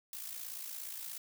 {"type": "noise with amplitude modulation", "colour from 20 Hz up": "blue", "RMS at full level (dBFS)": -41, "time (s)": [0.13, 1.18], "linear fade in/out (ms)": 2, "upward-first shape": "sine", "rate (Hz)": 57, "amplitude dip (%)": 60, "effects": []}